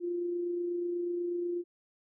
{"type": "tone with amplitude modulation", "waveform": "sine", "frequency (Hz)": 349.2, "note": "F4", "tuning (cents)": 0, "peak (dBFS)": -29, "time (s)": [0, 1.64], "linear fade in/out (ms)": 50, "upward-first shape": "sine", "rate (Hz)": 28.2, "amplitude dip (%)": 30, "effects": []}